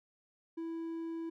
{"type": "tone", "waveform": "triangle", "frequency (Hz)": 329.6, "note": "E4", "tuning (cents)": 0, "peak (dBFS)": -35, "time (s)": [0.57, 1.3], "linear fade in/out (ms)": 10, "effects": []}